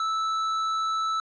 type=tone with hard clipping; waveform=sine; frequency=1313 Hz; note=E6; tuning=7 cents flat; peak=-26 dBFS; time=0-1.2 s; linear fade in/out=2 ms; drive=9 dB; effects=low-pass 6000 Hz 12 dB/octave